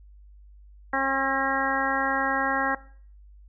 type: harmonic tone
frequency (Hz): 269.9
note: C#4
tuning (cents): -46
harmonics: 1 / 2 / 3 / 4 / 5 / 6 / 7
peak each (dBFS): -32 / -31 / -28 / -30 / -32 / -29 / -31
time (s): 0.93-2.75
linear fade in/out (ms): 5
effects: noise-tail reverb RT60 0.5 s tail -19 dB re dry + added 50 Hz sine -47 dBFS peak until 3.48 s

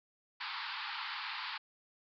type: band-pass noise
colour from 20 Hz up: pink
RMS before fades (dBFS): -41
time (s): 0.4-1.58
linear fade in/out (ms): 10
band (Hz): 840 to 4800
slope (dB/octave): 96
effects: none

